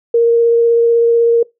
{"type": "tone with vibrato", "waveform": "sine", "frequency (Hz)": 466.2, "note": "A#4", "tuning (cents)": 0, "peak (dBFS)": -7, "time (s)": [0.14, 1.43], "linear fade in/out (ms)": 5, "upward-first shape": "triangle", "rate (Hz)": 16, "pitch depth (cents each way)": 10, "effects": ["noise-tail reverb RT60 0.2 s tail -23 dB re dry"]}